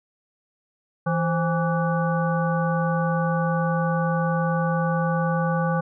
harmonic tone with a mistuned harmonic, 164.81 Hz, E3, in tune, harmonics 1 / 3 / 5 / 7 / 9, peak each -22 / -27 / -29 / -30 / -32 dBFS, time 1.06-5.81 s, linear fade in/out 10 ms, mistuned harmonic 3, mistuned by +99 cents, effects none

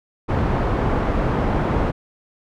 pink low-pass noise, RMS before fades -20 dBFS, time 0.28-1.92 s, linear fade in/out 20 ms, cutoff 1100 Hz, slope 12 dB/octave, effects none

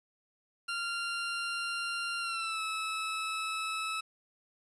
20% pulse tone with pitch glide, 1388 to 1302.6 Hz, F6 to E6, -11 to -21 cents, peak -28 dBFS, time 0.68-4.01 s, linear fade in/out 10 ms, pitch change -110 cents, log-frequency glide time 2.2-2.61 s, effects resampled to 22050 Hz + 10-bit

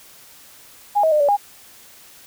sine tone with pitch steps, 822 / 637 / 604 / 574 / 815 Hz, G#5 / D#5 / D5 / D5 / G#5, -18 / +41 / +48 / -40 / -33 cents, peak -13 dBFS, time 0.95-1.37 s, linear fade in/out 20 ms, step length 84 ms, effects white hiss -46 dBFS RMS until 2.26 s

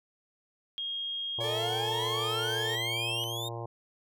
sine tone with pitch glide, 3252 to 3187 Hz, G#7 to G7, -37 to +28 cents, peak -32 dBFS, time 0.78-3.24 s, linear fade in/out 0 ms, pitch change -35 cents, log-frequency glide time 2.14-2.3 s
harmonic tone, 116.54 Hz, A#2, in tune, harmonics 1 / 3 / 4 / 5 / 6 / 7 / 8 / 9, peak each -38 / -43 / -44 / -45 / -46 / -46 / -47 / -48 dBFS, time 1.38-3.66 s, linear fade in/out 5 ms
40% pulse exponential sweep, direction up, 554.4 to 3750 Hz, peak -34 dBFS, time 1.4-3.49 s, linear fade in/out 10 ms
35% pulse tone, 440 Hz, A4, in tune, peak -33 dBFS, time 1.43-2.76 s, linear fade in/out 10 ms
effects none

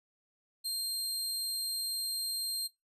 sawtooth tone, 4186 Hz, C8, in tune, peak -30 dBFS, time 0.64-2.68 s, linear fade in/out 20 ms, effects noise-tail reverb RT60 0.2 s tail -20 dB re dry + resampled to 32000 Hz

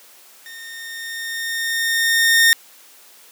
sawtooth tone with level ramp, 1833 Hz, A#6, 30 cents flat, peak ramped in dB -32 to -6 dBFS, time 0.46-2.53 s, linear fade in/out 0 ms, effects white hiss -47 dBFS RMS until 3.31 s + high-pass 300 Hz 12 dB/octave

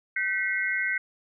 sine tone cluster, 1531 / 1948 / 2145 Hz, G6 / B6 / C7, -41 / -24 / +42 cents, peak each -29 dBFS, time 0.16-0.98 s, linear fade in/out 5 ms, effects none

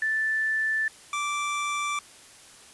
sine / 25% pulse tone pair in turn, 1760 / 1170.6 Hz, A6 / D6, 0 / -6 cents, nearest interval perfect fifth, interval 706 cents, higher first, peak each -23 dBFS, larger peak neither, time 0.02-0.88 / 1.13-1.99 s, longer neither, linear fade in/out 2 ms, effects white hiss -50 dBFS RMS until 2.73 s + resampled to 24000 Hz

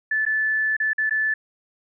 sine tone with dropouts, 1744 Hz, A6, 16 cents flat, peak -19 dBFS, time 0.11-1.34 s, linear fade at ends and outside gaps 5 ms, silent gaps 0.253-0.263 / 0.767-0.8 / 0.933-0.981 / 1.096-1.108 s, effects none

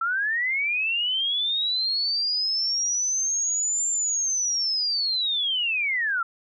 sine linear two-way sweep, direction up then down, 1318.5 to 7320 to 1318.5 Hz, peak -22 dBFS, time 0.01-6.23 s, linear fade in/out 5 ms, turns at 3.89 s, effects none

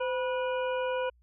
harmonic tone with a mistuned harmonic, 488 Hz, B4, 21 cents flat, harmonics 1 / 2 / 3 / 5 / 6, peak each -29 / -35 / -39 / -43 / -45 dBFS, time 0-1.1 s, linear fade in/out 10 ms, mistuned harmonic 1, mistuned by +85 cents, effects added 60 Hz sine -60 dBFS peak until 1.22 s

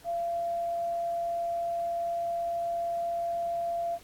sine tone, 684 Hz, F5, 36 cents flat, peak -28 dBFS, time 0.04-3.99 s, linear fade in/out 50 ms, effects pink hiss -55 dBFS RMS until 4.03 s + AAC 64 kbps

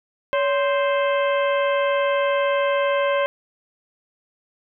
harmonic tone with a mistuned harmonic, 523.3 Hz, C5, in tune, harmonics 1 / 2 / 3 / 4 / 5 / 6, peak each -19 / -25 / -29 / -31 / -33 / -35 dBFS, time 0.33-3.26 s, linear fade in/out 0 ms, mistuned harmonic 1, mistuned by +130 cents, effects none

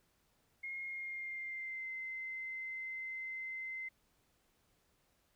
sine tone with pitch glide, 2145 to 2068 Hz, C7 to C7, +42 to -21 cents, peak -40 dBFS, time 0.63-3.89 s, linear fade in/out 10 ms, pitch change -63 cents, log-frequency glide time 0.85-1.91 s, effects pink hiss -75 dBFS RMS until 5.35 s

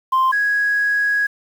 sine tone pair in turn, 1046.5 / 1661.2 Hz, C6 / G#6, 0 / 0 cents, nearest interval minor sixth, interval 800 cents, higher second, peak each -11 / -14 dBFS, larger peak first, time 0.12-0.32 / 0.32-1.27 s, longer second, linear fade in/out 10 ms, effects tanh soft clip ceiling -11 dBFS + 7-bit

